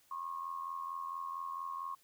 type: tone with amplitude modulation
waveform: sine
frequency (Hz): 1085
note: C#6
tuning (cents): -37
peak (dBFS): -35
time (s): 0.11-1.95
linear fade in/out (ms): 5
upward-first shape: sine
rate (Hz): 84.4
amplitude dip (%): 70
effects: white hiss -68 dBFS RMS until 2.03 s